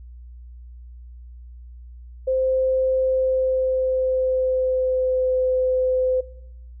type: tone with pitch glide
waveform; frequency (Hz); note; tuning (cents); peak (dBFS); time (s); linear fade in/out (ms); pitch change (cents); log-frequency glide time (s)
sine; 521 to 512.3; C5 to C5; -7 to -37; -18; 2.27-6.21; 10; -30; 3-5.35
effects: noise-tail reverb RT60 0.8 s tail -19 dB re dry + added 60 Hz sine -38 dBFS peak until 6.8 s